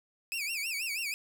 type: tone with vibrato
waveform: sawtooth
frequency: 2489 Hz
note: D#7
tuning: in tune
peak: -29 dBFS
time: 0.32-1.14 s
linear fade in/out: 0 ms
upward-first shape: sine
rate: 6.2 Hz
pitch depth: 190 cents each way
effects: 10-bit